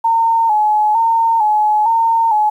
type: tone with vibrato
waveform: sine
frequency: 880 Hz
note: A5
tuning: in tune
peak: -10 dBFS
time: 0.04-2.5 s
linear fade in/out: 10 ms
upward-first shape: square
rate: 1.1 Hz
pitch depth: 62 cents each way
effects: 8-bit